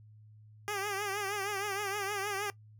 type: tone with vibrato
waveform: 10% pulse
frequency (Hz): 402.4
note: G4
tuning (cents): +45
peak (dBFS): -25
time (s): 0.68-2.5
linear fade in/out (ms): 0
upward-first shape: triangle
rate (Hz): 6.4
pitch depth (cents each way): 96
effects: noise-tail reverb RT60 0.1 s tail -19 dB re dry + added 107 Hz sine -53 dBFS peak until 2.79 s